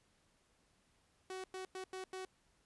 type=tone bursts at uneven times; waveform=sawtooth; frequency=374.9 Hz; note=F#4; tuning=23 cents sharp; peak=-39 dBFS; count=5; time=1.3-1.44 / 1.54-1.65 / 1.75-1.84 / 1.93-2.04 / 2.13-2.25 s; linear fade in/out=2 ms; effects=pink hiss -74 dBFS RMS until 2.65 s + resampled to 24000 Hz